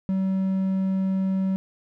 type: tone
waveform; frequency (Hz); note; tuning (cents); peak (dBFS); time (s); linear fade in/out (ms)
triangle; 190.7; G3; -47; -19; 0.09-1.56; 0
effects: none